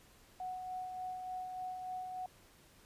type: tone with tremolo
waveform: sine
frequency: 739 Hz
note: F#5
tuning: 2 cents flat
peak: -38 dBFS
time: 0.4-2.26 s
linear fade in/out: 2 ms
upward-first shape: sine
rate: 3.4 Hz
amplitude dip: 35%
effects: pink hiss -63 dBFS RMS until 2.85 s + resampled to 32000 Hz